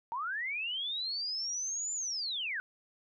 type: linear two-way sweep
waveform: sine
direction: up then down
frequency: 880 to 7160 to 1456 Hz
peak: -33 dBFS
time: 0.12-2.6 s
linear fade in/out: 0 ms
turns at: 1.93 s
effects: none